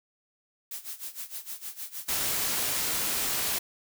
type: noise with tremolo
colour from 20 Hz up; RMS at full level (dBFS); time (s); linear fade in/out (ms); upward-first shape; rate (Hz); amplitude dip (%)
blue; -36; 0.71-2.71; 2; sine; 6.5; 85
type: noise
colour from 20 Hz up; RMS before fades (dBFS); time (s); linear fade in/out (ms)
white; -29; 2.08-3.59; 10
effects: none

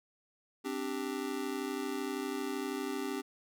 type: chord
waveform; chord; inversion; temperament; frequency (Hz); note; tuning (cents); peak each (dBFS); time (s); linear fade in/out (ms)
square; C suspended second; none; just; 261.6 / 294.3 / 392.4; C4 / D4 / G4; 0 / +4 / +2; -40 / -40 / -39; 0.64-3.22; 20
effects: none

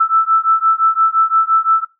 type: beating tone pair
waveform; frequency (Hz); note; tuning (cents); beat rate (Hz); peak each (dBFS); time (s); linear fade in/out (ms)
sine; 1318.5 / 1324.3; E6 / E6; 0 / +8; 5.8; -13; 0-1.85; 10
effects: noise-tail reverb RT60 0.2 s tail -17 dB re dry

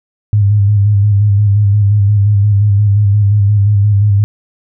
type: tone with vibrato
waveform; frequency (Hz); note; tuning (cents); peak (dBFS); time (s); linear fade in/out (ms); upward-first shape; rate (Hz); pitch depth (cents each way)
sine; 102.3; G#2; -26; -6; 0.33-4.24; 0; square; 5.7; 40
effects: none

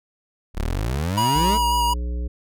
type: exponential sweep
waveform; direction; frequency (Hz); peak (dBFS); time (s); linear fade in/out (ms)
25% pulse; up; 31.39 to 231.7; -18; 0.54-1.59; 50
type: tone with vibrato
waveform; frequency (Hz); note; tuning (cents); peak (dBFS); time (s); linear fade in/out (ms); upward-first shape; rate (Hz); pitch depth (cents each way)
square; 961; B5; -48; -19; 1.17-1.94; 10; square; 5.5; 13
type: harmonic tone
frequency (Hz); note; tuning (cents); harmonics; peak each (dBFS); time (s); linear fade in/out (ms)
60; B1; -49; 1 / 3 / 5 / 7 / 9; -23 / -39 / -40 / -42 / -46; 1.35-2.28; 10
effects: none

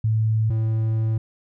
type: tone pair in turn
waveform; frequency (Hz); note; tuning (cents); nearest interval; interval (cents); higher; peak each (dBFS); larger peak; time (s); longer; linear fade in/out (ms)
sine / triangle; 110 / 110.96; A2 / A2; 0 / +15; unison; 15; second; -17; neither; 0.04-0.5 / 0.5-1.18; second; 5
effects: none

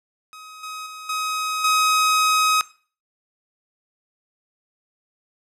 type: tone with level steps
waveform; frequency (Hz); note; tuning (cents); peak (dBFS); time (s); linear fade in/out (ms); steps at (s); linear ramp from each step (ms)
sawtooth; 1265; D#6; +28; -35 / -27 / -31 / -19 / -12; 0.33-2.61; 0; 0.63 / 0.86 / 1.09 / 1.64; 5
effects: noise-tail reverb RT60 0.4 s tail -18 dB re dry + low-pass 11000 Hz 12 dB/octave

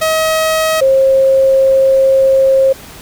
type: tone pair in turn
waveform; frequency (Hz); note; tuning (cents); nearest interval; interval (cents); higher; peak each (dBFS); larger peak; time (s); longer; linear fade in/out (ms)
sawtooth / sine; 636 / 534.8; D#5 / C5; +38 / +38; minor third; 300; first; -7 / -6; second; 0.01-0.81 / 0.81-2.73; second; 10
effects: pink hiss -34 dBFS RMS until 3.01 s

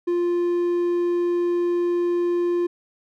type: tone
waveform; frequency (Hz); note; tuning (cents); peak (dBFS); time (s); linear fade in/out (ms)
triangle; 349.2; F4; 0; -17; 0.07-2.67; 10
effects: none

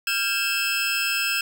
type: tone cluster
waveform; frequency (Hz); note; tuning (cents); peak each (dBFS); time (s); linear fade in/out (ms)
25% pulse; 1389 / 1597 / 2620; F6 / G6 / E7; -10 / +32 / -11; -26 / -24 / -20; 0.07-1.41; 2
effects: none

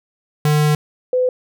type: tone pair in turn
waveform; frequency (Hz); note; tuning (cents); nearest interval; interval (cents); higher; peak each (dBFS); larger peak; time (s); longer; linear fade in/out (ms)
square / sine; 150.2 / 505.2; D3 / B4; +39 / +39; octave + major sixth; 2100; second; -13; neither; 0.45-0.75 / 1.13-1.29; first; 2
effects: none

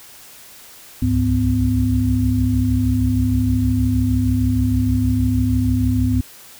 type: tone cluster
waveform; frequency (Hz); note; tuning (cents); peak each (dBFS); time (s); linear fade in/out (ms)
sine; 63 / 69.4 / 102.4 / 253.1; B1 / C#2 / G#2 / B3; +35 / +3 / -24 / +43; -27 / -22 / -18 / -18; 1.02-6.21; 5
effects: white hiss -42 dBFS RMS until 6.59 s

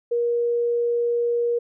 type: tone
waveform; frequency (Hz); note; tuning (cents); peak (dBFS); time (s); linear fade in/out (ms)
sine; 474.5; A#4; +31; -19; 0.11-1.59; 10
effects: none

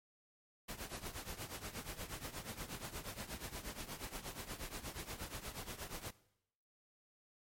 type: noise with tremolo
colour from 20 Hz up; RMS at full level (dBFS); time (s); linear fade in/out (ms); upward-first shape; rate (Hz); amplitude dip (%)
pink; -43; 0.68-6.11; 10; triangle; 8.4; 85
effects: noise-tail reverb RT60 0.8 s tail -19 dB re dry + MP3 64 kbps

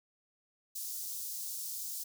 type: high-pass noise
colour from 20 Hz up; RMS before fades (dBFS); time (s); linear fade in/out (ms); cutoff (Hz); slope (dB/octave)
white; -40; 0.75-2.04; 10; 4900; 24
effects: none

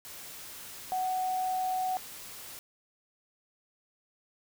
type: tone in noise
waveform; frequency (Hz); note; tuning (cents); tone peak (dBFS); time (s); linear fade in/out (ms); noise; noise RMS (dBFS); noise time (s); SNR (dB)
sine; 744; F#5; +9; -28; 0.92-1.97; 0; white; -45; 0.05-2.59; +14
effects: none

